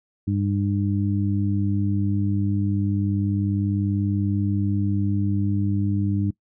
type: harmonic tone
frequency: 100.3 Hz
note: G2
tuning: 40 cents sharp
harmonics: 1 / 2 / 3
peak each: -22 / -25 / -27 dBFS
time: 0.27-6.31 s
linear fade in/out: 10 ms
effects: noise-tail reverb RT60 0.1 s tail -22 dB re dry